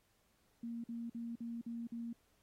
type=tone bursts; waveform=sine; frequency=233.1 Hz; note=A#3; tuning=in tune; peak=-40 dBFS; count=6; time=0.63-2.13 s; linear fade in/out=5 ms; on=210 ms; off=48 ms; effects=pink hiss -75 dBFS RMS until 2.42 s + AAC 48 kbps